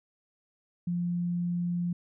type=tone; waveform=sine; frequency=174.61 Hz; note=F3; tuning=in tune; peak=-27 dBFS; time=0.87-1.93 s; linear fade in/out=5 ms; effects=none